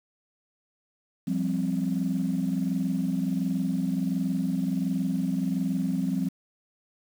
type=chord; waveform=sine; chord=F suspended second; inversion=none; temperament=equal; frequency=174.61 / 196 / 261.6 Hz; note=F3 / G3 / C4; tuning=0 / 0 / 0 cents; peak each=-28 dBFS; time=1.27-6.29 s; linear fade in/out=10 ms; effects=tanh soft clip ceiling -17 dBFS + 8-bit